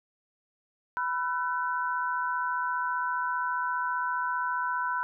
sine tone cluster, 991 / 1354 / 1509 Hz, B5 / E6 / F#6, +6 / +46 / +34 cents, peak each -29 / -36 / -32 dBFS, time 0.97-5.03 s, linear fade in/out 0 ms, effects none

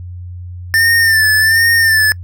square tone with vibrato, 1788 Hz, A6, 27 cents sharp, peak -9 dBFS, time 0.74-2.12 s, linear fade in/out 0 ms, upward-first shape sine, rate 1.3 Hz, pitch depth 54 cents each way, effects noise-tail reverb RT60 0.1 s tail -26 dB re dry + added 89 Hz sine -25 dBFS peak until 2.23 s

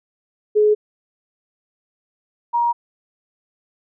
sine tone pair in turn, 422.7 / 946.7 Hz, G#4 / A#5, +31 / +26 cents, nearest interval octave + major second, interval 1395 cents, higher second, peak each -11 / -15 dBFS, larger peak first, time 0.55-0.75 / 2.53-2.73 s, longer neither, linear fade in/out 20 ms, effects none

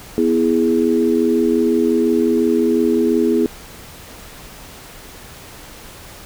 sine chord, E major, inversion second, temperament equal, 246.9 / 329.6 / 415.3 Hz, B3 / E4 / G#4, 0 / 0 / 0 cents, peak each -17 dBFS, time 0.18-3.46 s, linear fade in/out 0 ms, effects pink hiss -38 dBFS RMS until 6.25 s

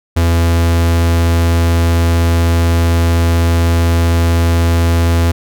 45% pulse tone, 84.2 Hz, E2, 37 cents sharp, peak -9 dBFS, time 0.16-5.32 s, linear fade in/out 10 ms, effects none

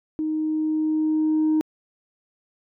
sine tone with level ramp, 311.1 Hz, D#4, in tune, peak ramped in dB -22 to -15 dBFS, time 0.19-1.61 s, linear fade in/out 0 ms, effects tanh soft clip ceiling -15 dBFS

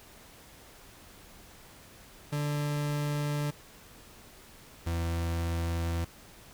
40% pulse tone pair in turn, 146.83 / 84.03 Hz, D3 / E2, 0 / +34 cents, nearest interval minor seventh, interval 966 cents, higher first, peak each -28 dBFS, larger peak neither, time 2.32-3.51 / 4.86-6.05 s, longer neither, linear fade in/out 10 ms, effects pink hiss -53 dBFS RMS until 6.53 s

